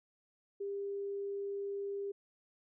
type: tone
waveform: sine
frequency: 399.6 Hz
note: G4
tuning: 33 cents sharp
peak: -36 dBFS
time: 0.6-2.12 s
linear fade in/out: 10 ms
effects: none